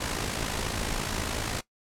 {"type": "noise with amplitude modulation", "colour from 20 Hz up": "pink", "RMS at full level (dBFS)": -28, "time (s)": [0, 1.61], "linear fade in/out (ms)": 10, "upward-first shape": "sine", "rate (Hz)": 54.3, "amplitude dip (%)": 60, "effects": ["noise-tail reverb RT60 0.1 s tail -18 dB re dry", "low-pass 10000 Hz 12 dB/octave"]}